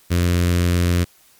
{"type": "tone with notch filter", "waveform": "sawtooth", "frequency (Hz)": 87.7, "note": "F2", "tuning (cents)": 8, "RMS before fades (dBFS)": -17, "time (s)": [0.1, 1.05], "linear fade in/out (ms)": 20, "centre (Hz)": 820, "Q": 1, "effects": ["white hiss -53 dBFS RMS until 1.39 s", "MP3 96 kbps"]}